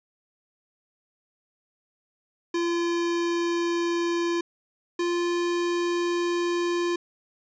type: tone pair in turn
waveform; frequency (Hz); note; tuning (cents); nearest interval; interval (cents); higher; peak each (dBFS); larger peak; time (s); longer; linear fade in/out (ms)
square; 342.3 / 347.3; F4 / F4; -35 / -10; unison; 25; second; -24; neither; 2.54-4.41 / 4.99-6.96; second; 5
effects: resampled to 16000 Hz + 10-bit